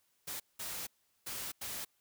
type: noise bursts at uneven times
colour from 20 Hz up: white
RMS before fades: -41 dBFS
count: 4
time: 0.27-0.4 / 0.59-0.87 / 1.26-1.52 / 1.61-1.85 s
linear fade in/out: 10 ms
effects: white hiss -75 dBFS RMS until 2 s